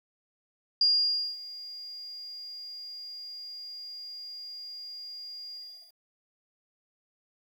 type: tone with ADSR envelope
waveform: sine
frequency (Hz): 4825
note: D8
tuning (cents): +46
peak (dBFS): -19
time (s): 0.81-5.94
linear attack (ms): 4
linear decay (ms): 550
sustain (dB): -20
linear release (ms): 380
effects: 10-bit